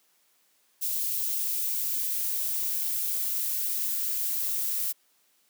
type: noise with high-pass filter sweep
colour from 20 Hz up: violet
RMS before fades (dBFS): -29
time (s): 0.81-4.93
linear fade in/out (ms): 20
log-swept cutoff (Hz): 2800 to 560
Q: 0.91
effects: white hiss -67 dBFS RMS until 5.49 s + high-pass 200 Hz 12 dB/octave